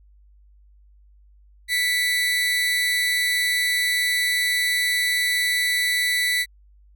30% pulse tone pair together, 1975.5 / 2217 Hz, B6 / C#7, 0 / 0 cents, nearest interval major second, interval 200 cents, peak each -17 / -27 dBFS, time 1.68-6.46 s, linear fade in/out 50 ms, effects added 50 Hz sine -50 dBFS peak until 6.95 s

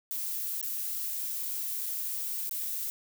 violet noise with dropouts, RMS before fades -34 dBFS, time 0.11-2.9 s, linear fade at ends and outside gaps 0 ms, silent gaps 0.613-0.628 / 1.859-1.863 / 2.494-2.511 s, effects none

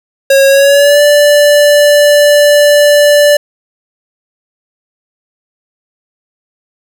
square tone with pitch glide, 546 to 585.2 Hz, C#5 to D5, -26 to -6 cents, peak -4 dBFS, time 0.3-3.37 s, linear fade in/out 5 ms, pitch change +120 cents, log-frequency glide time 0.48-1.01 s, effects none

